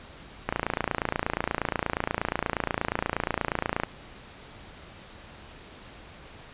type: click train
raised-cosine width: 0.5 ms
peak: -10 dBFS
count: 96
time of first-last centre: 0.49-3.835 s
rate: 28.4 Hz
effects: pink hiss -47 dBFS RMS until 6.53 s + resampled to 8000 Hz